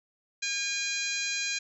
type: harmonic tone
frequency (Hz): 811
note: G#5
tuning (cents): -41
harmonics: 2 / 3 / 4 / 5 / 6 / 7 / 8 / 9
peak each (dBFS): -38 / -33 / -42 / -35 / -41 / -42 / -36 / -41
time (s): 0.42-1.59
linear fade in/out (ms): 10
effects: none